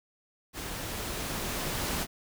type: noise with level ramp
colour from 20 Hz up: pink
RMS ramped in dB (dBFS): -38 to -31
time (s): 0.53-2.07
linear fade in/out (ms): 50
effects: none